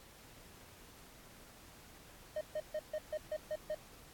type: tone bursts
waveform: triangle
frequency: 615 Hz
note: D#5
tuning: 20 cents flat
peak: -33 dBFS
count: 8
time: 2.36-3.748 s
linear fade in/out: 5 ms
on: 51 ms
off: 140 ms
effects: pink hiss -58 dBFS RMS until 4.13 s + AAC 64 kbps